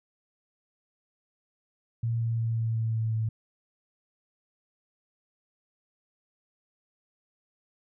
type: tone with pitch steps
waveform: sine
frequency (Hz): 115.7 / 114.9 / 114.11 / 113.32 / 112.54 / 111.76 / 110.99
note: A#2 / A#2 / A#2 / A#2 / A2 / A2 / A2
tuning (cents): -13 / -25 / -36 / -49 / +40 / +27 / +16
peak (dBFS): -25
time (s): 2.03-3.29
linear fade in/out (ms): 5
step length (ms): 180
effects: none